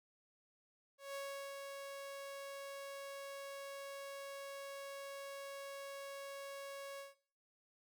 sawtooth tone with ADSR envelope, 554.4 Hz, C#5, in tune, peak -38 dBFS, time 0.98-7.15 s, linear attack 170 ms, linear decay 380 ms, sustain -4 dB, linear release 160 ms, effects noise-tail reverb RT60 0.5 s tail -17 dB re dry

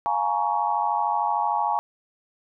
sine chord, Bb minor seventh, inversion second, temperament just, 699.2 / 839.1 / 932.3 / 1118.8 Hz, F5 / Ab5 / Bb5 / Db6, +2 / +18 / 0 / +16 cents, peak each -30 / -24 / -26 / -29 dBFS, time 0.06-1.79 s, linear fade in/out 0 ms, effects none

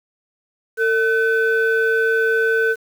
sine tone pair together, 450.6 / 1515.6 Hz, A4 / F#6, +41 / +41 cents, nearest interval octave + major sixth, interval 2100 cents, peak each -16 dBFS, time 0.77-2.76 s, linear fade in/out 50 ms, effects tanh soft clip ceiling -10 dBFS + 7-bit

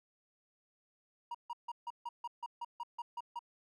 triangle tone bursts, 950 Hz, A#5, 33 cents sharp, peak -36 dBFS, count 12, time 1.31-3.392 s, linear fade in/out 5 ms, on 36 ms, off 150 ms, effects none

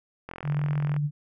click train, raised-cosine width 0.5 ms, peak -22 dBFS, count 30, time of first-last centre 0.29-0.964 s, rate 43 Hz
sine tone with tremolo, 146.83 Hz, D3, in tune, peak -22 dBFS, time 0.43-1.11 s, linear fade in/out 50 ms, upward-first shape triangle, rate 15 Hz, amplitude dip 30%
effects none

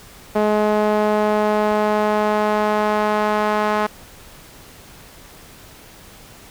sawtooth tone with band-pass filter sweep, 211.5 Hz, G#3, 32 cents sharp, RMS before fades -18 dBFS, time 0.35-3.87 s, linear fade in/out 10 ms, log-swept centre 610 to 1000 Hz, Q 1.2, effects pink hiss -43 dBFS RMS until 6.5 s

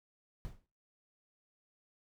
brown noise with exponential decay, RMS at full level -39 dBFS, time 0.45-0.66 s, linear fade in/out 0 ms, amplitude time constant 44 ms, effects noise-tail reverb RT60 0.4 s tail -23 dB re dry

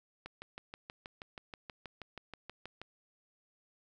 click train, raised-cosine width 0.3 ms, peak -28 dBFS, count 17, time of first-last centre 0.26-2.816 s, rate 6.26 Hz, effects none

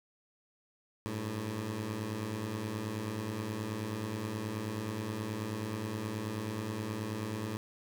15% pulse beating tone pair, 100 / 109.4 Hz, G2 / A2, +35 / -9 cents, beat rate 9.4 Hz, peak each -35 / -30 dBFS, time 1.06-7.57 s, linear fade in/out 0 ms, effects 9-bit

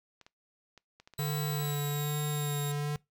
clicks, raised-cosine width 0.2 ms, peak -35 dBFS, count 10, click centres 0.213 / 0.265 / 0.777 / 1 / 1.075 / 1.137 / 1.23 / 1.872 / 1.909 / 1.973 s
5% pulse tone with pitch glide, 3951 to 3747 Hz, B7 to A#7, 0 to +8 cents, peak -32 dBFS, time 1.18-2.72 s, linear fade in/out 5 ms, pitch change -92 cents, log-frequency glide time 1.58-2.16 s
square tone with vibrato, 146.83 Hz, D3, in tune, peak -31 dBFS, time 1.19-2.96 s, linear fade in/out 0 ms, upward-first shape sine, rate 1.2 Hz, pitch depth 23 cents each way
effects noise-tail reverb RT60 0.2 s tail -23 dB re dry

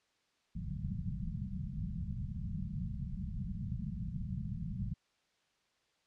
white low-pass noise, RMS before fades -39 dBFS, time 0.55-4.94 s, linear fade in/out 10 ms, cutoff 210 Hz, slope 96 dB/octave, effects white hiss -75 dBFS RMS until 6.06 s + low-pass 5000 Hz 12 dB/octave

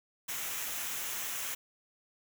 white noise with comb filter, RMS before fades -37 dBFS, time 0.28-1.55 s, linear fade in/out 10 ms, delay 0.22 ms, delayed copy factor -0.5, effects none

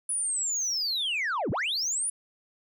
sine linear two-way sweep, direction down then up, 9990 to 73.1 to 9990 Hz, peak -24 dBFS, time 0.09-2.1 s, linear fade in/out 5 ms, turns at 1.51 s, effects tanh soft clip ceiling -25 dBFS

